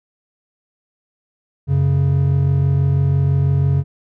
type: tone pair together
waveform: triangle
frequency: 92.5 / 138.59 Hz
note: F#2 / C#3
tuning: 0 / 0 cents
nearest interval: perfect fifth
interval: 700 cents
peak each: -16 / -12 dBFS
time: 1.67-3.84 s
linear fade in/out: 50 ms
effects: none